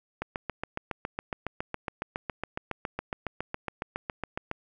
click train, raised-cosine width 0.5 ms, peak -16 dBFS, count 32, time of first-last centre 0.22-4.514 s, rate 7.22 Hz, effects none

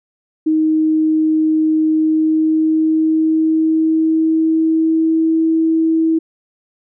sine tone with pitch glide, 313.6 to 323.3 Hz, D#4 to E4, +14 to -34 cents, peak -11 dBFS, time 0.46-6.19 s, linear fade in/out 10 ms, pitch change +52 cents, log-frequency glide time 1.89-5.43 s, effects none

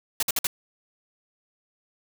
white noise bursts, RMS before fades -24 dBFS, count 4, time 0.2-0.47 s, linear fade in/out 2 ms, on 27 ms, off 54 ms, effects none

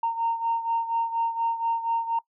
sine beating tone pair, 919 / 923.2 Hz, A#5 / A#5, -25 / -17 cents, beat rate 4.2 Hz, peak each -24 / -29 dBFS, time 0.03-2.19 s, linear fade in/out 5 ms, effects noise-tail reverb RT60 0.1 s tail -21 dB re dry + tanh soft clip ceiling -17 dBFS

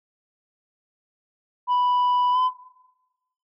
sine tone with pitch glide, 987.8 to 1013.8 Hz, B5 to B5, 0 to +45 cents, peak -15 dBFS, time 1.67-2.51 s, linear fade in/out 50 ms, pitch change +45 cents, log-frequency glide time 2.32-2.38 s, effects noise-tail reverb RT60 1.0 s tail -19 dB re dry + tanh soft clip ceiling -17 dBFS

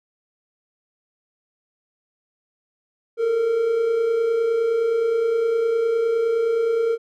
triangle tone pair together, 429.9 / 459.6 Hz, A4 / A#4, -40 / -25 cents, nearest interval minor second, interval 115 cents, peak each -27 / -16 dBFS, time 3.17-6.98 s, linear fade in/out 50 ms, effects none

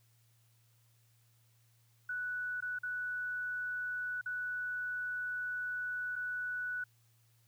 sine tone with dropouts, 1480 Hz, F#6, in tune, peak -35 dBFS, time 2.09-6.84 s, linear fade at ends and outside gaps 5 ms, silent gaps 2.606-2.623 / 2.788-2.832 / 4.213-4.259 / 6.157-6.161 s, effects added 115 Hz sine -67 dBFS peak until 7.47 s + white hiss -73 dBFS RMS until 7.47 s

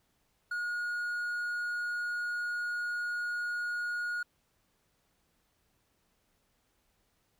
triangle tone, 1441 Hz, F#6, 46 cents flat, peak -30 dBFS, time 0.51-4.23 s, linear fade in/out 5 ms, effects pink hiss -74 dBFS RMS until 7.39 s

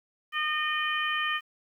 harmonic tone, 611 Hz, D#5, 32 cents flat, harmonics 2 / 3 / 4 / 5, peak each -31 / -30 / -34 / -33 dBFS, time 0.32-1.41 s, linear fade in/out 50 ms, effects 10-bit

